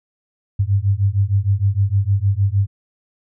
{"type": "beating tone pair", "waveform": "sine", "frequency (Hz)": [96.2, 102.7], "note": ["G2", "G#2"], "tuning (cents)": [-32, -19], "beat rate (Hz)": 6.5, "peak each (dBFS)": -17, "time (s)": [0.59, 2.67], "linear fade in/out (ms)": 10, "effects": []}